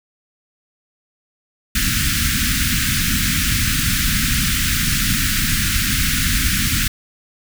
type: band-stop noise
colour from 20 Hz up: pink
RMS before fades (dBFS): -18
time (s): 1.75-6.88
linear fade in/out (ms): 5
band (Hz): 270 to 1400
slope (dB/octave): 48
effects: none